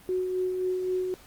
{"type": "tone with tremolo", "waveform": "sine", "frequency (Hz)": 368.7, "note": "F#4", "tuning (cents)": -6, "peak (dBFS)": -24, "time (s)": [0.09, 1.14], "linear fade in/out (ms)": 0, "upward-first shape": "sine", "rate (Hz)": 3.8, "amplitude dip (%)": 35, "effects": ["pink hiss -53 dBFS RMS until 1.26 s", "Opus 32 kbps"]}